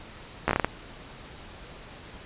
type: slowing click train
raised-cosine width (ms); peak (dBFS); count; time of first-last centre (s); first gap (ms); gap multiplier
0.5; -7; 7; 0.48-0.646; 13; 1.3
effects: pink hiss -45 dBFS RMS until 2.25 s + resampled to 8000 Hz